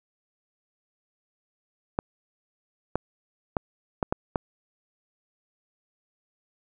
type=clicks; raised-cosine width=1 ms; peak=-10 dBFS; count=6; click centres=1.989 / 2.956 / 3.568 / 4.028 / 4.125 / 4.358 s; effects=none

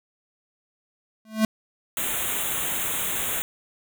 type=tone with exponential growth; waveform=square; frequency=218.4 Hz; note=A3; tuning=13 cents flat; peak=-15 dBFS; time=1.25-1.45 s; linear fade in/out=2 ms; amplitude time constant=43 ms
type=band-stop noise; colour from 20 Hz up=white; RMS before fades=-27 dBFS; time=1.97-3.42 s; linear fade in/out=0 ms; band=3800 to 6500 Hz; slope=96 dB/octave
effects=none

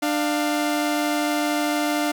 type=tone pair together; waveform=sawtooth; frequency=297.8 / 700 Hz; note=D4 / F5; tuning=+24 / +4 cents; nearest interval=octave + minor third; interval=1480 cents; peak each=-18 / -22 dBFS; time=0.02-2.12 s; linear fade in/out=10 ms; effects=none

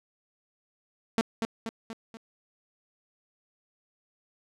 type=tone with echo; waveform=sawtooth; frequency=225.3 Hz; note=A3; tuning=41 cents sharp; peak=-18 dBFS; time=1.18-1.21 s; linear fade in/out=0 ms; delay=240 ms; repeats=4; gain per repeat=-5 dB; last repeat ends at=2.17 s; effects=low-pass 8000 Hz 12 dB/octave

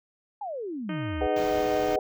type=exponential sweep; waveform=sine; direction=down; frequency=864 to 59.3 Hz; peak=-31 dBFS; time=0.41-1.27 s; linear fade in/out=5 ms
type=harmonic tone; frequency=309 Hz; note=D#4; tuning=12 cents flat; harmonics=1 / 2 / 3 / 4 / 5 / 6 / 7 / 8 / 9 / 10; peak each=-32 / -40 / -46 / -43 / -44 / -46 / -47 / -48 / -53 / -48 dBFS; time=0.89-1.96 s; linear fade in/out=2 ms
type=chord; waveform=sine; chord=G# minor seventh; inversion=none; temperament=just; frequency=415.3 / 498.4 / 623 / 747.5 Hz; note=G#4 / B4 / D#5 / F#5; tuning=0 / +16 / +2 / +17 cents; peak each=-29 dBFS; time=1.21-1.99 s; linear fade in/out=2 ms
type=band-stop noise; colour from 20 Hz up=pink; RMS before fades=-39 dBFS; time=1.36-1.96 s; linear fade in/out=5 ms; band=7000 to 14000 Hz; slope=48 dB/octave
effects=none

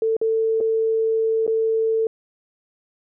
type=tone with dropouts; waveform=sine; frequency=446 Hz; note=A4; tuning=23 cents sharp; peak=-17 dBFS; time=0.02-2.07 s; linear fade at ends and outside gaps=2 ms; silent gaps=0.167-0.214 / 0.604-0.609 / 1.466-1.477 s; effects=none

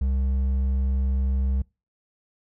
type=tone with hard clipping; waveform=triangle; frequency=66.4 Hz; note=C2; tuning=26 cents sharp; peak=-22 dBFS; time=0.01-1.62 s; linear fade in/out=5 ms; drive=8 dB; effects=noise-tail reverb RT60 0.3 s tail -26 dB re dry

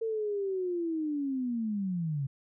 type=linear sweep; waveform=sine; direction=down; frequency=455.1 to 132.3 Hz; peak=-29 dBFS; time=0.01-2.27 s; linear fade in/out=10 ms; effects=none

